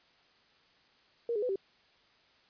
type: tone with pitch steps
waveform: sine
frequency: 469.4 / 415.6 / 500 / 388.1 Hz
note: A#4 / G#4 / B4 / G4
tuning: +12 / +1 / +21 / -17 cents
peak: -29 dBFS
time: 1.29-1.558 s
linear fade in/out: 2 ms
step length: 67 ms
effects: white hiss -65 dBFS RMS until 2.49 s + resampled to 11025 Hz